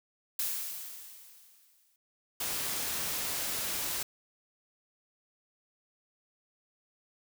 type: noise with exponential decay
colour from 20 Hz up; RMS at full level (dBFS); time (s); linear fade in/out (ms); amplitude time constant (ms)
blue; -31; 0.39-1.96; 2; 340
type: noise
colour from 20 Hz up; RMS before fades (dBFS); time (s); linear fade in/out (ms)
white; -34; 2.4-4.03; 5
effects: none